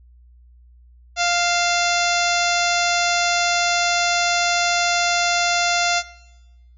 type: harmonic tone with a mistuned harmonic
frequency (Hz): 698.5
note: F5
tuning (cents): 0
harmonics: 1 / 2 / 3 / 4 / 5 / 6 / 7 / 8 / 9 / 10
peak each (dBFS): -21 / -24 / -26 / -27 / -28 / -29 / -29 / -30 / -31 / -31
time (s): 1.16-6.03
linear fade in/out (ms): 50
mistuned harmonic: 4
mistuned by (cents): -51
effects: noise-tail reverb RT60 1.0 s tail -18 dB re dry + added 60 Hz sine -46 dBFS peak until 6.77 s